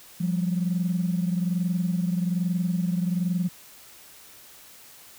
sine tone pair together, 174.61 / 195.79 Hz, F3 / G3, 0 / -2 cents, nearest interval major second, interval 198 cents, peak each -23 / -28 dBFS, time 0.2-3.49 s, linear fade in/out 10 ms, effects tanh soft clip ceiling -15 dBFS + white hiss -49 dBFS RMS until 5.18 s

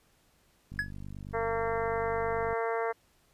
click train, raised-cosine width 5 ms, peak -31 dBFS, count 90, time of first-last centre 0.72-2.529 s, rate 49.2 Hz
triangle tone with exponential decay, 1688 Hz, G#6, 28 cents sharp, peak -22 dBFS, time 0.79-0.91 s, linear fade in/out 1 ms, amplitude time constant 26 ms
harmonic tone, 228.1 Hz, A#3, 37 cents flat, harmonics 2 / 3 / 4 / 5 / 6 / 7 / 8 / 9, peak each -31 / -35 / -37 / -39 / -41 / -42 / -43 / -44 dBFS, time 1.33-2.93 s, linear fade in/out 20 ms
effects pink hiss -67 dBFS RMS until 3.33 s + resampled to 32000 Hz

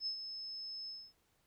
sine tone with ADSR envelope, 5210 Hz, E8, 21 cents flat, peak -34 dBFS, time 0-1.13 s, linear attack 64 ms, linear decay 92 ms, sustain -8 dB, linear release 250 ms, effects pink hiss -75 dBFS RMS until 1.46 s

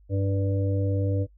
harmonic tone with a mistuned harmonic, 97.9 Hz, G2, 2 cents flat, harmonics 1 / 3 / 5 / 6, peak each -23 / -31 / -32 / -37 dBFS, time 0.09-1.27 s, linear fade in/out 50 ms, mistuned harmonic 1, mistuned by +22 cents, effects noise-tail reverb RT60 0.1 s tail -21 dB re dry + added 50 Hz sine -52 dBFS peak until 1.37 s

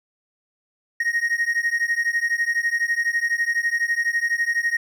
triangle beating tone pair, 1864.7 / 1876.7 Hz, A#6 / A#6, 0 / +11 cents, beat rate 12 Hz, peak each -21 dBFS, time 1-4.77 s, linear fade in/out 5 ms, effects none

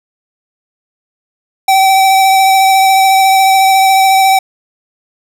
square tone with vibrato, 770 Hz, G5, 31 cents flat, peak -6 dBFS, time 1.68-4.39 s, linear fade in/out 5 ms, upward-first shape triangle, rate 14 Hz, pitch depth 19 cents each way, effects none

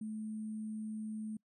sine tone with sample-and-hold, 216.7 Hz, A3, 26 cents flat, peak -38 dBFS, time 0.01-1.37 s, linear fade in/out 5 ms, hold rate 8820 Hz, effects noise-tail reverb RT60 0.1 s tail -25 dB re dry + resampled to 32000 Hz

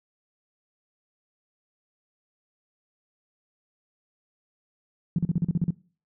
sine tone bursts, 169.4 Hz, E3, 48 cents sharp, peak -19 dBFS, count 9, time 5.16-5.706 s, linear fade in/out 2 ms, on 26 ms, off 39 ms, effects noise-tail reverb RT60 0.4 s tail -22 dB re dry

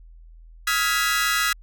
sawtooth chord, F half-diminished seventh, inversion third, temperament equal with one note detuned, 1269.9 / 1396.9 / 1661.2 / 1975.5 Hz, Eb6 / F6 / Ab6 / Cb7, +35 / 0 / 0 / 0 cents, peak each -22 dBFS, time 0.67-1.53 s, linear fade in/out 5 ms, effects added 41 Hz sine -43 dBFS peak until 1.62 s

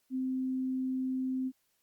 sine tone, 259.6 Hz, C4, 13 cents flat, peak -30 dBFS, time 0.1-1.52 s, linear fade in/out 50 ms, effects white hiss -75 dBFS RMS until 1.82 s + Opus 48 kbps

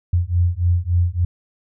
sine beating tone pair, 86 / 89.5 Hz, F2 / F2, -26 / +43 cents, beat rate 3.5 Hz, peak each -18 dBFS, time 0.13-1.25 s, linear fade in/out 5 ms, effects none

